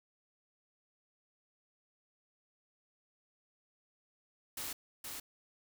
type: noise with echo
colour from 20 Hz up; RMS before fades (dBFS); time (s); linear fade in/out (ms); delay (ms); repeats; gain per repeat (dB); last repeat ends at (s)
white; -41; 4.57-4.73; 5; 470; 1; -3; 5.2
effects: none